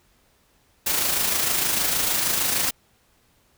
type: noise with amplitude modulation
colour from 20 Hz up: white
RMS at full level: -21 dBFS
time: 0.86-2.71 s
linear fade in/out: 10 ms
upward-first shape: sine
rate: 26.5 Hz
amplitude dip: 40%
effects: pink hiss -62 dBFS RMS until 3.57 s

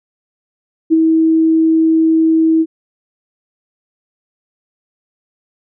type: tone with ADSR envelope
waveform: sine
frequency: 322.2 Hz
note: E4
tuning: 39 cents flat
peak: -5 dBFS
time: 0.9-2.66 s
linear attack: 28 ms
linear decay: 25 ms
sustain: -3 dB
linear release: 50 ms
effects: none

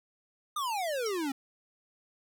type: exponential sweep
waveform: square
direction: down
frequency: 1244.5 to 261.6 Hz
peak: -31 dBFS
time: 0.56-1.32 s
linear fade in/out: 5 ms
type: tone with exponential decay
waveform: sine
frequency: 5590 Hz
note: F8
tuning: 1 cent sharp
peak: -30 dBFS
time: 1.06-1.15 s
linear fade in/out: 2 ms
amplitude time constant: 19 ms
effects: none

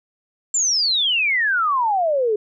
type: exponential sweep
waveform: sine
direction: down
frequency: 7459 to 408 Hz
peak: -16 dBFS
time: 0.54-2.36 s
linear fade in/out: 5 ms
effects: none

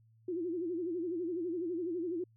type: tone with vibrato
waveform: sine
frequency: 344.7 Hz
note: F4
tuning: 23 cents flat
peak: -33 dBFS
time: 0.28-2.24 s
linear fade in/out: 5 ms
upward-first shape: sine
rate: 12 Hz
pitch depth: 120 cents each way
effects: added 112 Hz sine -62 dBFS peak until 2.36 s

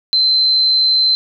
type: tone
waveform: sine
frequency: 4086 Hz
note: C8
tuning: 42 cents flat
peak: -10 dBFS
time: 0.13-1.15 s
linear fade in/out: 0 ms
effects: none

